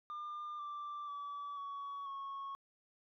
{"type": "tone with pitch steps", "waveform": "sine", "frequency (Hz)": [1201, 1174.9, 1149.4, 1124.5, 1100.1], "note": ["D6", "D6", "D6", "C#6", "C#6"], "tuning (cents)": [38, 0, -38, 24, -14], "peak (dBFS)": -39, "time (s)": [0.1, 2.55], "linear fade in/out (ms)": 0, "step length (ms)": 490, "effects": ["tanh soft clip ceiling -40 dBFS"]}